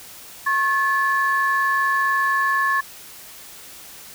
sine tone pair together, 1089 / 1728.7 Hz, C#6 / A6, -31 / -31 cents, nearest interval minor sixth, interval 800 cents, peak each -19 dBFS, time 0.46-2.81 s, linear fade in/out 10 ms, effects tanh soft clip ceiling -10 dBFS + white hiss -41 dBFS RMS until 4.14 s

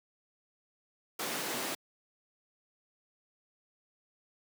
pink high-pass noise, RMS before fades -36 dBFS, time 1.19-1.75 s, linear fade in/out 5 ms, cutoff 230 Hz, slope 12 dB/octave, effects high-pass 150 Hz 12 dB/octave

